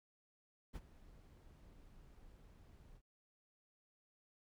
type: noise with ADSR envelope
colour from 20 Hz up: brown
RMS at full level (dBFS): -44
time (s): 0.73-3.02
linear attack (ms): 30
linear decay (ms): 37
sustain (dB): -17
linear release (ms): 64
effects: none